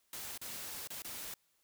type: noise with dropouts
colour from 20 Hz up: white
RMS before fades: -44 dBFS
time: 0.13-1.34 s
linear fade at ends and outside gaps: 2 ms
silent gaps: 0.377-0.414 / 0.874-0.903 / 1.021-1.046 s
effects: white hiss -75 dBFS RMS until 1.63 s